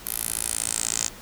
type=tone with band-pass filter sweep; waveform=10% pulse; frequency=56.3 Hz; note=A1; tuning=40 cents sharp; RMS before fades=-28 dBFS; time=0.05-1.09 s; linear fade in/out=20 ms; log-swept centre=12000 to 7000 Hz; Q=4.1; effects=pink hiss -43 dBFS RMS until 1.21 s